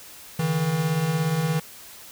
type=beating tone pair; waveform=square; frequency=143.7 / 160.7 Hz; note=D3 / E3; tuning=-37 / -44 cents; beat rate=17 Hz; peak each=-29 / -23 dBFS; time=0.39-1.6 s; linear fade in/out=5 ms; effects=white hiss -44 dBFS RMS until 2.11 s